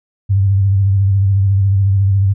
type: tone with vibrato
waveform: sine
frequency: 98 Hz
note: G2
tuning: in tune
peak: -9 dBFS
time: 0.29-2.34 s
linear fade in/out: 20 ms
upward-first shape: sine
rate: 14 Hz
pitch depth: 48 cents each way
effects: none